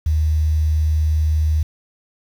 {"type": "tone with quantisation", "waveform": "sine", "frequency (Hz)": 77.4, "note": "D#2", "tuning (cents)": -9, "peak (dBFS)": -14, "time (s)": [0.06, 1.63], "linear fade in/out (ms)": 5, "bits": 7, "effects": []}